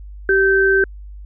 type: tone pair together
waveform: sine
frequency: 388 / 1550.8 Hz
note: G4 / G6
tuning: -18 / -19 cents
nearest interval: 2 octaves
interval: 2399 cents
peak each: -14 dBFS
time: 0.29-0.84 s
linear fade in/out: 2 ms
effects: added 50 Hz sine -32 dBFS peak until 1.25 s